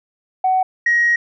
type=tone pair in turn; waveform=sine; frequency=750 / 1889.9 Hz; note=F#5 / A#6; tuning=+23 / +23 cents; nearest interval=octave + major third; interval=1600 cents; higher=second; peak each=-12 / -11 dBFS; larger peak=second; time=0.44-0.63 / 0.86-1.16 s; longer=second; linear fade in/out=5 ms; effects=tanh soft clip ceiling -8 dBFS